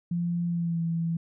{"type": "tone with pitch glide", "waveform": "sine", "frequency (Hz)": [172.5, 166.34], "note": ["F3", "E3"], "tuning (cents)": [-21, 16], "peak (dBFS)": -25, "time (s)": [0.11, 1.17], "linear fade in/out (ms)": 5, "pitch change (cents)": -63, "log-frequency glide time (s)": [0.47, 0.82], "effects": []}